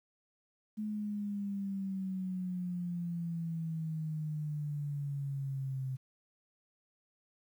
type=exponential sweep; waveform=sine; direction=down; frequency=214.4 to 130.4 Hz; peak=-34 dBFS; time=0.77-5.97 s; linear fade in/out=20 ms; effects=11-bit